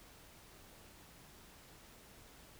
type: silence
effects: pink hiss -59 dBFS RMS until 2.59 s